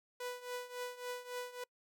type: tone with tremolo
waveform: sawtooth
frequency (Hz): 493.9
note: B4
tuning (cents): 0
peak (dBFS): -34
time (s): 0.2-1.64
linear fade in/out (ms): 5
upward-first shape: triangle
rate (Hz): 3.6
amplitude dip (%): 85
effects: noise-tail reverb RT60 0.1 s tail -26 dB re dry